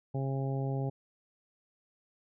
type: harmonic tone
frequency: 135.3 Hz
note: C#3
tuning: 42 cents flat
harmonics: 1 / 2 / 3 / 4 / 5 / 6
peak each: -31 / -40 / -40 / -43 / -45 / -45 dBFS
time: 0.14-0.9 s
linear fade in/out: 10 ms
effects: none